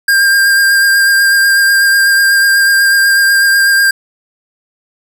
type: tone with vibrato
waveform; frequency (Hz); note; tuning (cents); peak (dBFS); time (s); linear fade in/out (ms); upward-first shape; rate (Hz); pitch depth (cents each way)
square; 1600; G6; +35; -7; 0.08-3.91; 5; sine; 8.1; 18
effects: none